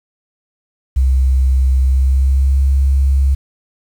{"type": "tone with pitch glide", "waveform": "sine", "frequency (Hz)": [65.41, 67.95], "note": ["C2", "C#2"], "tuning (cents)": [0, -34], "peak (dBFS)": -9, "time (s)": [0.96, 3.35], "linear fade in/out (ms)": 10, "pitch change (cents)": 66, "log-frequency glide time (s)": [1.82, 2.61], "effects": ["7-bit"]}